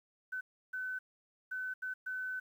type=tone bursts at uneven times; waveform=sine; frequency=1513 Hz; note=F#6; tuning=38 cents sharp; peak=-36 dBFS; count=5; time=0.32-0.41 / 0.73-0.99 / 1.51-1.74 / 1.82-1.94 / 2.06-2.4 s; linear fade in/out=10 ms; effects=11-bit